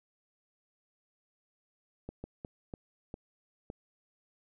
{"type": "slowing click train", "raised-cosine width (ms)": 2, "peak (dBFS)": -27, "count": 6, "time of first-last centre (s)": [2.09, 3.701], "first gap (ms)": 150, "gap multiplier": 1.39, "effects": []}